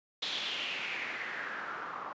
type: noise with low-pass filter sweep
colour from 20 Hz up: white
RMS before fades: -38 dBFS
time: 0.22-2.13 s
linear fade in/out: 5 ms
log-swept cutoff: 3800 to 1100 Hz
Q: 4.1
effects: high-pass 200 Hz 12 dB/octave + resampled to 16000 Hz